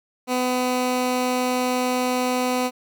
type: tone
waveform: 15% pulse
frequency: 251.5 Hz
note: B3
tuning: 32 cents sharp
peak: -14 dBFS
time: 0.27-2.71 s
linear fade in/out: 50 ms
effects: none